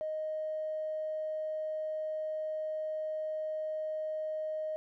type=tone with tanh clipping; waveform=triangle; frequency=622.3 Hz; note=D#5; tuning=in tune; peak=-33 dBFS; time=0.01-4.76 s; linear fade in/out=0 ms; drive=4 dB; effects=none